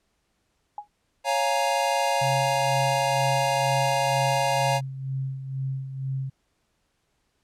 sine tone with exponential decay, 830.6 Hz, G#5, in tune, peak -27 dBFS, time 0.78-0.88 s, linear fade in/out 2 ms, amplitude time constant 20 ms
square chord, Bb minor seventh, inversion first, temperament equal, 554.4 / 698.5 / 830.6 / 932.3 Hz, Db5 / F5 / Ab5 / Bb5, 0 / 0 / 0 / 0 cents, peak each -28 dBFS, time 1.24-4.81 s, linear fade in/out 50 ms
sine tone with tremolo, 133.8 Hz, C3, 39 cents sharp, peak -25 dBFS, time 2.21-6.3 s, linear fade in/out 10 ms, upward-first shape sine, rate 2.1 Hz, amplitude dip 60%
effects pink hiss -72 dBFS RMS until 7.43 s + low-pass 10000 Hz 12 dB/octave

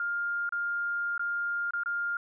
sine tone with dropouts, 1405 Hz, F6, 10 cents sharp, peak -28 dBFS, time 0-2.17 s, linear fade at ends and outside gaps 2 ms, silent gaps 0.492-0.523 / 1.179-1.194 / 1.708-1.735 / 1.835-1.859 s, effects none

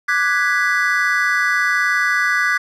triangle chord, G# half-diminished seventh, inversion second, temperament equal, 1174.7 / 1480 / 1661.2 / 1975.5 Hz, D6 / F#6 / G#6 / B6, 0 / 0 / 0 / 0 cents, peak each -21 / -18 / -18 / -18 dBFS, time 0.08-2.58 s, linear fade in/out 10 ms, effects none

